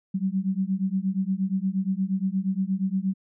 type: beating tone pair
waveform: sine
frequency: 186.8 / 195.3 Hz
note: F#3 / G3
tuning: +17 / -6 cents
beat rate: 8.5 Hz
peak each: -26 dBFS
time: 0.14-3.14 s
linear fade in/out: 10 ms
effects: none